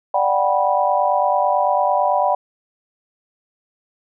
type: chord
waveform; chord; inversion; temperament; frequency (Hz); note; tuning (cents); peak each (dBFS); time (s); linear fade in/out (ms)
sine; G major seventh; second; just; 588 / 735 / 784 / 980; D5 / F#5 / G5 / B5; +2 / -12 / 0 / -14; -20; 0.14-2.35; 5
effects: none